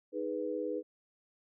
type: chord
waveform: sine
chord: G# minor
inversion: second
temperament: equal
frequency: 311.1 / 415.3 / 493.9 Hz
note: D#4 / G#4 / B4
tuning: 0 / 0 / 0 cents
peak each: -38 / -38 / -36 dBFS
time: 0.12-0.83 s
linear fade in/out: 50 ms
effects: none